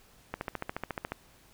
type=click train; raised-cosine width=0.5 ms; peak=-18 dBFS; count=12; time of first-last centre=0.34-1.12 s; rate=14.1 Hz; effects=pink hiss -60 dBFS RMS until 1.53 s